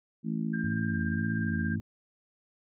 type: harmonic tone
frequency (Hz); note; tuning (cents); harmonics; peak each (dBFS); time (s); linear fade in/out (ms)
55; A1; 0; 3 / 4 / 5 / 6; -33 / -31 / -39 / -42; 0.23-1.81; 50
type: tone with tremolo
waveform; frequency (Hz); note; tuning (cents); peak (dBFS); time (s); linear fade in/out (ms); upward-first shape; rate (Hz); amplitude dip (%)
sine; 1592; G6; +26; -34; 0.53-1.76; 10; sine; 17; 50
type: tone with vibrato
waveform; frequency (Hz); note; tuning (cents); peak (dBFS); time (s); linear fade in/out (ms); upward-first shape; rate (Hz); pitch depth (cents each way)
sine; 98; G2; 0; -33; 0.64-1.8; 0; sine; 1.8; 190
effects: none